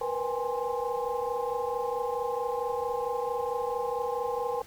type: tone cluster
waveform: sine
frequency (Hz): 476.5 / 501 / 805 / 838 / 1051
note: A#4 / B4 / G5 / G#5 / C6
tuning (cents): +38 / +25 / +46 / +15 / +7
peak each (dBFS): -32 / -34 / -36 / -36 / -37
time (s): 0.01-4.62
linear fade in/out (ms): 5
effects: pink hiss -52 dBFS RMS until 4.66 s